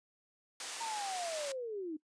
white band-pass noise, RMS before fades -43 dBFS, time 0.6-1.52 s, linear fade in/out 2 ms, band 450 to 8900 Hz, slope 12 dB/octave
sine linear sweep, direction down, 930 to 295.4 Hz, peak -37 dBFS, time 0.8-1.97 s, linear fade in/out 10 ms
effects noise-tail reverb RT60 0.1 s tail -21 dB re dry + resampled to 22050 Hz

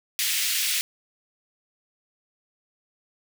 pink high-pass noise, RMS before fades -25 dBFS, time 0.19-0.81 s, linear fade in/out 0 ms, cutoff 2200 Hz, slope 24 dB/octave, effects none

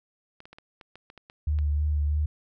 clicks, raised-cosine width 0.3 ms, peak -30 dBFS, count 10, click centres 0.404 / 0.455 / 0.53 / 0.585 / 0.812 / 0.956 / 1.101 / 1.177 / 1.299 / 1.588 s
sine tone with vibrato, 74.4 Hz, D2, 23 cents sharp, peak -22 dBFS, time 1.47-2.26 s, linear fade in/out 5 ms, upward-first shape sine, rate 3.1 Hz, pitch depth 26 cents each way
effects none

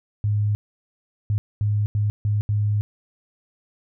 sine tone bursts at uneven times, 104.3 Hz, G#2, 8 cents sharp, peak -18 dBFS, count 6, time 0.24-0.55 / 1.3-1.38 / 1.61-1.86 / 1.95-2.1 / 2.25-2.41 / 2.49-2.81 s, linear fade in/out 0 ms, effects none

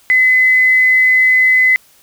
sine tone with quantisation, 2026 Hz, B6, 44 cents sharp, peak -7 dBFS, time 0.1-1.76 s, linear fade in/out 0 ms, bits 6, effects white hiss -49 dBFS RMS until 2.02 s

